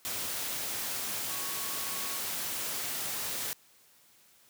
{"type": "tone in noise", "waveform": "sine", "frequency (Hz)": 1108.7, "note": "C#6", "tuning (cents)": 0, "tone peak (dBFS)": -46, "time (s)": [1.29, 2.19], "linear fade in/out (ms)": 0, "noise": "white", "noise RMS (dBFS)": -35, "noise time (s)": [0.05, 3.53], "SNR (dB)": -14, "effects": ["white hiss -62 dBFS RMS until 4.49 s", "high-pass 80 Hz 12 dB/octave"]}